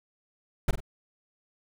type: noise with echo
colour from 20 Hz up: brown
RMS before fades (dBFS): -19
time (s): 0.68-0.71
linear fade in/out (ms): 5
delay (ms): 47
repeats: 2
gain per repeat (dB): -9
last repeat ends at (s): 0.804
effects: none